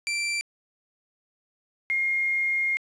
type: tone pair in turn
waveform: sawtooth / sine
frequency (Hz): 2349 / 2133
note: D7 / C7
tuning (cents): 0 / +33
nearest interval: major second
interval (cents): 167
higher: first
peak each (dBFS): -22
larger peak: neither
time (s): 0.07-0.41 / 1.9-2.77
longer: second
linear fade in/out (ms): 0
effects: resampled to 22050 Hz + 9-bit